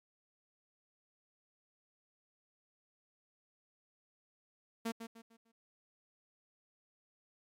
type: tone with echo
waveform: sawtooth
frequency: 228 Hz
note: A#3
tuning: 38 cents flat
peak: -31 dBFS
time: 4.85-4.92 s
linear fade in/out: 10 ms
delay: 150 ms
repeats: 4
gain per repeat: -9 dB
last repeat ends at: 5.52 s
effects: AAC 48 kbps